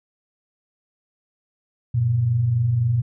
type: tone pair together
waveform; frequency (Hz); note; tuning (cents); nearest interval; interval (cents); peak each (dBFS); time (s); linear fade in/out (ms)
sine; 96.16 / 120; G2 / B2; -33 / -49; major third; 384; -27 / -17; 1.94-3.02; 10
effects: none